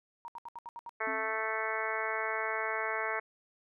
sine tone bursts, 941 Hz, A#5, 16 cents sharp, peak -40 dBFS, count 7, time 0.25-0.893 s, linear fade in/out 0 ms, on 31 ms, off 71 ms
harmonic tone, 220 Hz, A3, in tune, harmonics 2 / 3 / 4 / 5 / 6 / 7 / 8 / 9 / 10, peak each -40 / -40 / -40 / -40 / -40 / -40 / -40 / -40 / -40 dBFS, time 1-3.2 s, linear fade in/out 10 ms
sine tone with exponential decay, 268.1 Hz, C4, 42 cents sharp, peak -39 dBFS, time 1.07-1.58 s, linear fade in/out 2 ms, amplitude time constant 110 ms
effects none

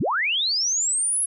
sine linear sweep, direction up, 69.3 to 10900 Hz, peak -20 dBFS, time 0-1.26 s, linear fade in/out 10 ms, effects none

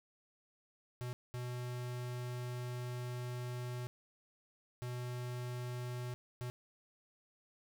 square tone bursts at uneven times, 123.47 Hz, B2, in tune, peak -40 dBFS, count 4, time 1.01-1.13 / 1.34-3.87 / 4.82-6.14 / 6.41-6.5 s, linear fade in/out 0 ms, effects none

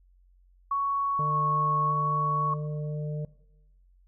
sine tone with vibrato, 1108.7 Hz, C#6, in tune, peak -24 dBFS, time 0.71-2.54 s, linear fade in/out 5 ms, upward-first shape square, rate 0.84 Hz, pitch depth 9 cents each way
harmonic tone, 150.3 Hz, D3, 40 cents sharp, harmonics 1 / 3 / 4, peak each -30 / -40 / -42 dBFS, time 1.19-3.25 s, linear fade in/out 2 ms
effects noise-tail reverb RT60 0.9 s tail -19 dB re dry + added 45 Hz sine -57 dBFS peak until 4.07 s

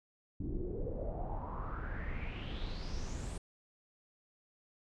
brown noise with low-pass filter sweep, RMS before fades -39 dBFS, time 0.4-3.38 s, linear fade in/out 5 ms, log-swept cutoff 280 to 8900 Hz, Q 5.8, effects none

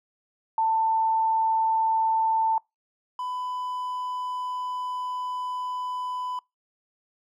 sine / triangle tone pair in turn, 891 / 1000.1 Hz, A5 / B5, +22 / +21 cents, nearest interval major second, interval 199 cents, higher second, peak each -20 / -27 dBFS, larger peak first, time 0.58-2.58 / 3.19-6.39 s, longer second, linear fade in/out 2 ms, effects noise-tail reverb RT60 0.2 s tail -25 dB re dry

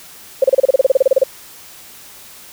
sine tone bursts, 532 Hz, C5, 29 cents sharp, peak -6 dBFS, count 16, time 0.42-1.237 s, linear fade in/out 5 ms, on 22 ms, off 31 ms, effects white hiss -39 dBFS RMS until 2.52 s

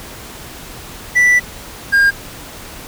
triangle tone pair in turn, 1971 / 1612.1 Hz, B6 / G6, -4 / +48 cents, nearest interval minor third, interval 348 cents, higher first, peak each -6 dBFS, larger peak neither, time 1.15-1.4 / 1.92-2.11 s, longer first, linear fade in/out 20 ms, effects pink hiss -33 dBFS RMS until 2.87 s

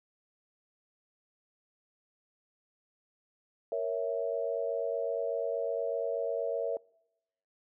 sine chord, A# diminished, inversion none, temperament equal, 466.2 / 554.4 / 659.3 Hz, A#4 / C#5 / E5, 0 / 0 / 0 cents, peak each -34 dBFS, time 3.72-6.77 s, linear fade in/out 2 ms, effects noise-tail reverb RT60 0.9 s tail -26 dB re dry

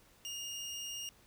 25% pulse tone, 2838 Hz, F7, 27 cents sharp, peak -36 dBFS, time 0.25-1.09 s, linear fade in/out 0 ms, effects pink hiss -64 dBFS RMS until 1.26 s

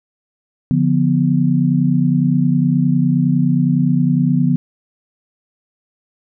sine chord, B diminished, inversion first, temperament equal with one note detuned, 144.89 / 174.61 / 246.9 Hz, D3 / F3 / B3, -23 / 0 / 0 cents, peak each -16 dBFS, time 0.71-4.56 s, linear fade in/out 0 ms, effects none

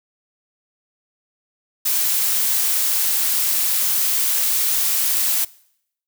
blue noise, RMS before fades -19 dBFS, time 1.85-5.45 s, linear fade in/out 10 ms, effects noise-tail reverb RT60 0.7 s tail -22 dB re dry

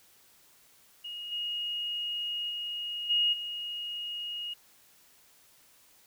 sine tone with level steps, 2872 Hz, F7, 48 cents sharp, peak -37 / -31 / -33 / -23 / -34 dBFS, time 1.04-4.54 s, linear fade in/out 10 ms, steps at 1.31 / 2.49 / 3.09 / 3.32 s, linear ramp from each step 20 ms, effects white hiss -61 dBFS RMS until 6.06 s

